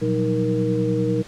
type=tone cluster; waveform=sine; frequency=120.8 / 179.8 / 189.8 / 312.9 / 470.9 Hz; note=B2 / F#3 / F#3 / D#4 / A#4; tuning=-38 / -49 / +44 / +10 / +18 cents; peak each=-24 / -28 / -27 / -24 / -23 dBFS; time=0.01-1.23 s; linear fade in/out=20 ms; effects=pink hiss -43 dBFS RMS until 1.27 s + low-pass 7000 Hz 12 dB/octave